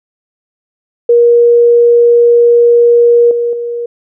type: tone with level steps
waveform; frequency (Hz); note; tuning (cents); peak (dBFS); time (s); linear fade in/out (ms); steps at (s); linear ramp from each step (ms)
sine; 474.3; A#4; +30; -3 / -10 / -15; 1.09-3.86; 5; 3.31 / 3.53; 2
effects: none